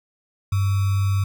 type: tone with sample-and-hold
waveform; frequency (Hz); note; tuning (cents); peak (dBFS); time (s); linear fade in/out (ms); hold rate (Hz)
sine; 98; G2; 0; -17; 0.52-1.24; 5; 1225
effects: none